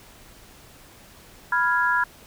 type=chord; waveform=sine; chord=F diminished; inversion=second; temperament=equal; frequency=987.8 / 1396.9 / 1661.2 Hz; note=Cb6 / F6 / Ab6; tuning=0 / 0 / 0 cents; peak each=-23 dBFS; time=1.52-2.04 s; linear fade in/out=5 ms; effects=pink hiss -49 dBFS RMS until 2.26 s